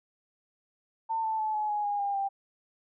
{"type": "tone with pitch steps", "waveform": "sine", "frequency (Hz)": [898, 881.6, 865.4, 849.6, 834, 818.7, 803.7, 789], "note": ["A5", "A5", "A5", "G#5", "G#5", "G#5", "G5", "G5"], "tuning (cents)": [35, 3, -29, 39, 7, -25, 43, 11], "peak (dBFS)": -27, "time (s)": [1.09, 2.29], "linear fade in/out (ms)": 20, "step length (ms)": 150, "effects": []}